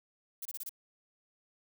violet noise bursts, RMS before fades -40 dBFS, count 5, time 0.42-0.694 s, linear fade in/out 5 ms, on 34 ms, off 26 ms, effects none

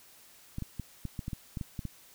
clicks, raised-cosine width 5 ms, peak -23 dBFS, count 11, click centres 0.584 / 0.623 / 0.797 / 1.053 / 1.192 / 1.281 / 1.332 / 1.572 / 1.612 / 1.792 / 1.853 s, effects white hiss -57 dBFS RMS until 2.14 s

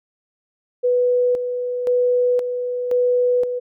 sine tone with tremolo, 493.6 Hz, B4, 1 cent flat, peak -14 dBFS, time 0.83-3.6 s, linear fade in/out 20 ms, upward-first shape square, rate 0.96 Hz, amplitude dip 55%, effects none

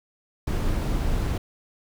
brown noise with amplitude modulation, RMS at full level -23 dBFS, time 0.47-1.38 s, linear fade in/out 5 ms, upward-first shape sine, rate 275 Hz, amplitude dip 30%, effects none

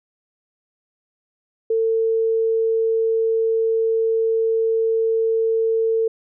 sine tone, 450 Hz, A4, 39 cents sharp, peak -16 dBFS, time 1.7-6.08 s, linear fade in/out 5 ms, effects none

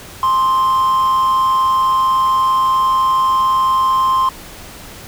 triangle tone with amplitude modulation, 1050 Hz, C6, 6 cents sharp, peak -7 dBFS, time 0.23-4.29 s, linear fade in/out 2 ms, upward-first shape sine, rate 200 Hz, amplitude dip 40%, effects tanh soft clip ceiling -3 dBFS + pink hiss -35 dBFS RMS until 5.07 s

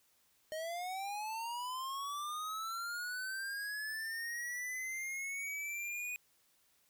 square linear sweep, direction up, 617 to 2485 Hz, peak -39 dBFS, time 0.52-6.16 s, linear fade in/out 0 ms, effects white hiss -72 dBFS RMS until 6.89 s

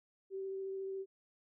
sine tone with vibrato, 385.9 Hz, G4, 27 cents flat, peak -38 dBFS, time 0.3-1.06 s, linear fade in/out 50 ms, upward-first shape sine, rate 14 Hz, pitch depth 10 cents each way, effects none

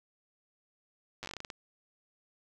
slowing click train, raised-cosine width 0.2 ms, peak -23 dBFS, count 12, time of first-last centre 1.23-1.502 s, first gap 8 ms, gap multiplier 1.21, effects 10-bit

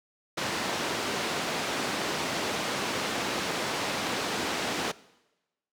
pink band-pass noise, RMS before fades -31 dBFS, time 0.37-4.92 s, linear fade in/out 10 ms, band 240 to 5800 Hz, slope 12 dB/octave, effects noise-tail reverb RT60 1.0 s tail -20 dB re dry

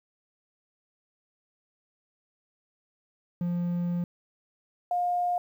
triangle / sine tone pair in turn, 174.61 / 710 Hz, F3 / F5, 0 / +28 cents, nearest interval 2 octaves, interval 2428 cents, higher second, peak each -24 dBFS, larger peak neither, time 3.41-4.04 / 4.91-5.38 s, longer first, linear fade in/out 2 ms, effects 10-bit

